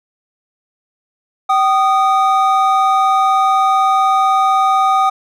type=tone pair together; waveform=triangle; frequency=770 / 1234.1 Hz; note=G5 / D#6; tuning=-31 / -15 cents; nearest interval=minor sixth; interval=816 cents; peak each=-11 dBFS; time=1.49-5.1 s; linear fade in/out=10 ms; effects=none